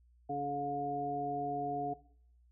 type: harmonic tone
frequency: 142.8 Hz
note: D3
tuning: 48 cents flat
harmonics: 1 / 2 / 3 / 5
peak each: -45 / -41 / -41 / -36 dBFS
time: 0.29-1.94 s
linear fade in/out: 10 ms
effects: noise-tail reverb RT60 0.6 s tail -19 dB re dry + added 60 Hz sine -62 dBFS peak until 2.51 s